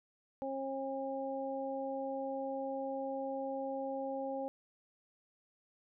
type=harmonic tone; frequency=270 Hz; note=C#4; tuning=45 cents flat; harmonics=1 / 2 / 3; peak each=-42 / -38 / -42 dBFS; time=0.42-4.48 s; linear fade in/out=0 ms; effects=none